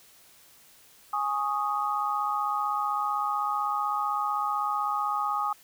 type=chord; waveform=sine; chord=Ab suspended fourth; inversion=none; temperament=equal; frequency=830.6 / 1108.7 / 1244.5 Hz; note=Ab5 / Db6 / Eb6; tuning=0 / 0 / 0 cents; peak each=-30 / -33 / -28 dBFS; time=1.13-5.53 s; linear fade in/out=5 ms; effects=white hiss -56 dBFS RMS until 5.63 s